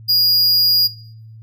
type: tone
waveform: square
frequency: 4864 Hz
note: D#8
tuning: 40 cents flat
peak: -12 dBFS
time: 0.08-0.88 s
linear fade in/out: 20 ms
effects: noise-tail reverb RT60 0.7 s tail -21 dB re dry + added 111 Hz sine -36 dBFS peak until 1.42 s